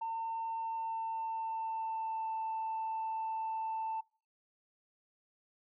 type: tone with pitch glide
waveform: sine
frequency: 905 to 887.9 Hz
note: A5 to A5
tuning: +48 to +15 cents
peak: -33 dBFS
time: 0.01-4.01 s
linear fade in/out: 10 ms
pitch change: -33 cents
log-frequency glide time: 0.45-2.34 s
effects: noise-tail reverb RT60 0.4 s tail -24 dB re dry + tanh soft clip ceiling -31 dBFS